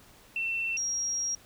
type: tone pair in turn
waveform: sine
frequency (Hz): 2692 / 5635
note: E7 / F8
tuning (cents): +36 / +15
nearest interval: octave + minor second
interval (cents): 1279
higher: second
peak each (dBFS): -28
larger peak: neither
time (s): 0.36-0.77 / 0.77-1.35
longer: second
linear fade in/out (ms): 2
effects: pink hiss -56 dBFS RMS until 1.45 s